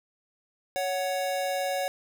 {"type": "tone pair together", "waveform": "square", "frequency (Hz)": [558.1, 740], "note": ["C#5", "F#5"], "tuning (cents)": [12, 0], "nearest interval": "perfect fourth", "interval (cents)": 488, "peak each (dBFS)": [-30, -31], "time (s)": [0.76, 1.88], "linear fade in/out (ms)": 0, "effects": []}